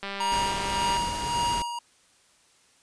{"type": "click train", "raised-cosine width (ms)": 0.3, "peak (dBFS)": -18, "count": 187, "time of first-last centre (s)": [0.03, 0.969], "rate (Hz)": 198}
{"type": "tone with tremolo", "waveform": "square", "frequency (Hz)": 949, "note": "A#5", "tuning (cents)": 31, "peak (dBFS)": -24, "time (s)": [0.2, 1.79], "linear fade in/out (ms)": 5, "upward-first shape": "sine", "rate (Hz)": 1.8, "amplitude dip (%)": 60}
{"type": "noise", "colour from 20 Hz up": "pink", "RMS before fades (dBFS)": -34, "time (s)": [0.32, 1.62], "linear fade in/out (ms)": 0}
{"effects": ["white hiss -61 dBFS RMS until 2.82 s", "resampled to 22050 Hz"]}